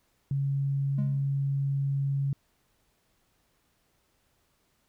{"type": "tone", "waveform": "sine", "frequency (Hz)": 138.59, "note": "C#3", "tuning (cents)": 0, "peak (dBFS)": -25, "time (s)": [0.31, 2.33], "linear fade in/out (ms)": 2}
{"type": "tone with exponential decay", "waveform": "triangle", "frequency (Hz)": 207.7, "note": "G#3", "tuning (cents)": 0, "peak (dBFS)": -26, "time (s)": [0.98, 1.38], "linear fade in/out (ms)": 5, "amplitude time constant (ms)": 85}
{"effects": ["pink hiss -71 dBFS RMS until 4.88 s"]}